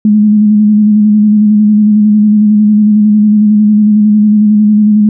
sine tone with vibrato, 210.7 Hz, G#3, 25 cents sharp, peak -3 dBFS, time 0.05-5.09 s, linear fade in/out 2 ms, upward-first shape square, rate 11 Hz, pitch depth 24 cents each way, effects none

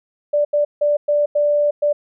sine tone bursts at uneven times, 587.3 Hz, D5, in tune, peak -13 dBFS, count 6, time 0.33-0.45 / 0.53-0.65 / 0.81-0.97 / 1.08-1.26 / 1.35-1.71 / 1.82-1.93 s, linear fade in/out 10 ms, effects none

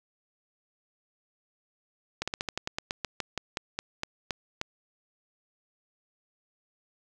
slowing click train, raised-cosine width 0.2 ms, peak -13 dBFS, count 17, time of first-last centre 2.22-4.614 s, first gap 56 ms, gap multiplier 1.12, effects none

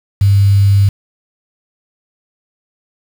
sine tone with quantisation, 99.5 Hz, G2, 26 cents sharp, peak -6 dBFS, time 0.21-0.89 s, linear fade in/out 5 ms, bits 5, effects none

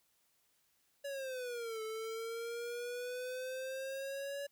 square exponential two-way sweep, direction down then up, 568 to 436.4 to 568 Hz, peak -40 dBFS, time 1.04-4.47 s, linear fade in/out 10 ms, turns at 1.82 s, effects white hiss -75 dBFS RMS until 4.51 s

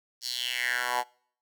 10% pulse tone with high-pass filter sweep, 123.47 Hz, B2, in tune, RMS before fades -30 dBFS, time 0.21-1.04 s, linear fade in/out 50 ms, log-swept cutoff 5100 to 820 Hz, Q 4.3, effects noise-tail reverb RT60 0.6 s tail -26 dB re dry

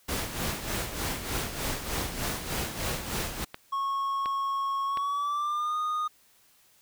pink noise with tremolo, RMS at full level -30 dBFS, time 0.08-3.45 s, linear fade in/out 10 ms, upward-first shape sine, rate 3.3 Hz, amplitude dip 60%
click train, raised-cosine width 0.3 ms, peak -20 dBFS, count 4, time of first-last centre 2.83-4.973 s, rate 1.4 Hz
triangle tone with pitch glide, 1097 to 1231.3 Hz, C#6 to D#6, -18 to -18 cents, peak -25 dBFS, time 3.72-6.08 s, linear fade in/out 10 ms, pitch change +200 cents, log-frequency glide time 4.85-5.77 s
effects white hiss -62 dBFS RMS until 6.81 s

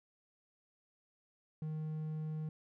triangle tone, 155.56 Hz, D#3, in tune, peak -35 dBFS, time 1.62-2.49 s, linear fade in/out 2 ms, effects none

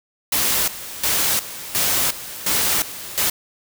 white noise with tremolo, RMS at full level -19 dBFS, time 0.32-3.3 s, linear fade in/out 5 ms, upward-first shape square, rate 1.4 Hz, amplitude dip 80%, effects none

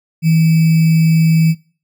sine tone with sample-and-hold, 161.9 Hz, E3, 31 cents flat, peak -8 dBFS, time 0.22-1.55 s, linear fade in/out 50 ms, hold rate 2450 Hz, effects noise-tail reverb RT60 0.4 s tail -20 dB re dry

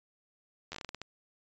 slowing click train, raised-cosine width 0.2 ms, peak -23 dBFS, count 10, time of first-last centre 0.72-1.016 s, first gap 11 ms, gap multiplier 1.26, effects resampled to 16000 Hz

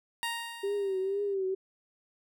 15% pulse tone with exponential decay, 932.3 Hz, A#5, in tune, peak -23 dBFS, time 0.23-1.34 s, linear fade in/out 0 ms, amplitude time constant 240 ms
sine tone with vibrato, 392 Hz, G4, in tune, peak -28 dBFS, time 0.63-1.55 s, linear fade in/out 10 ms, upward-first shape triangle, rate 2.1 Hz, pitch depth 82 cents each way
effects none

